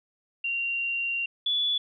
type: tone pair in turn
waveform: sine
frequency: 2763 / 3436 Hz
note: F7 / A7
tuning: -19 / -42 cents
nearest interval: major third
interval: 377 cents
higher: second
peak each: -26 / -23 dBFS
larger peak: second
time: 0.44-1.26 / 1.46-1.78 s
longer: first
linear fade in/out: 5 ms
effects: none